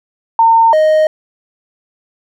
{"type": "tone pair in turn", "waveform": ["sine", "triangle"], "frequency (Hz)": [910, 622], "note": ["A#5", "D#5"], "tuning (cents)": [-42, -1], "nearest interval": "perfect fifth", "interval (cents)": 659, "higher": "first", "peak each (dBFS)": -5, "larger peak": "neither", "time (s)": [[0.39, 0.73], [0.73, 1.07]], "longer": "neither", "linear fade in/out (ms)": 2, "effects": []}